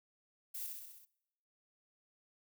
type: noise with echo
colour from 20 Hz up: violet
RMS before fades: -43 dBFS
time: 0.54-0.67 s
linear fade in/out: 10 ms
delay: 64 ms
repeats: 6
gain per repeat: -3 dB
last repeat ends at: 1.054 s
effects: noise-tail reverb RT60 0.9 s tail -23 dB re dry